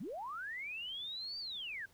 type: linear two-way sweep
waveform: sine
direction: up then down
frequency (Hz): 145.8 to 4687 to 1518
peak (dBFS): -40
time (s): 0-1.86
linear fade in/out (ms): 10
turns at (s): 1.39
effects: pink hiss -67 dBFS RMS until 1.93 s